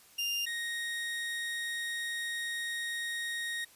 30% pulse tone pair in turn, 2800 / 1868.8 Hz, F7 / A#6, +4 / +4 cents, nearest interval perfect fifth, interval 700 cents, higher first, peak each -28 / -31 dBFS, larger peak first, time 0.18-0.46 / 0.46-3.65 s, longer second, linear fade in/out 10 ms, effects white hiss -59 dBFS RMS until 3.75 s + resampled to 32000 Hz

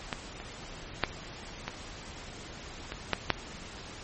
clicks, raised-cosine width 0.3 ms, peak -14 / -25 / -7 / -16 / -20 / -8 / -6 dBFS, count 7, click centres 0.128 / 0.401 / 1.037 / 1.68 / 2.921 / 3.133 / 3.303 s, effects pink hiss -44 dBFS RMS until 4.03 s + MP3 32 kbps

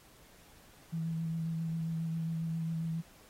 sine tone with vibrato, 163.4 Hz, E3, 15 cents flat, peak -32 dBFS, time 0.92-3.02 s, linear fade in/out 20 ms, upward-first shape sine, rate 7.4 Hz, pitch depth 18 cents each way, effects pink hiss -60 dBFS RMS until 3.29 s + AAC 48 kbps

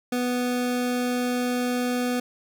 square tone pair together, 246.9 / 494.1 Hz, B3 / B4, 0 / +1 cents, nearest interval octave, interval 1201 cents, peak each -25 / -30 dBFS, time 0.12-2.2 s, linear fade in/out 5 ms, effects none

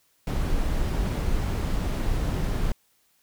brown noise, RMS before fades -25 dBFS, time 0.27-2.72 s, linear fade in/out 2 ms, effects white hiss -66 dBFS RMS until 3.22 s

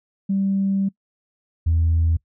sine tone pair in turn, 195.3 / 82.11 Hz, G3 / E2, -6 / -6 cents, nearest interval octave + minor third, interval 1500 cents, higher first, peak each -17 / -14 dBFS, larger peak second, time 0.29-0.89 / 1.66-2.17 s, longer first, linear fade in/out 10 ms, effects noise-tail reverb RT60 0.1 s tail -23 dB re dry + tanh soft clip ceiling -12 dBFS

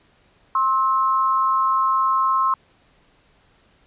sine tone pair together, 1060.9 / 1300 Hz, C6 / E6, +24 / -24 cents, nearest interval major third, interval 352 cents, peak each -17 / -22 dBFS, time 0.55-2.54 s, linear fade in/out 2 ms, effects pink hiss -58 dBFS RMS until 3.86 s + resampled to 8000 Hz

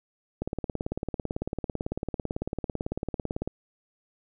click train, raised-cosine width 2 ms, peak -16 dBFS, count 56, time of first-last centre 0.42-3.476 s, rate 18 Hz, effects none

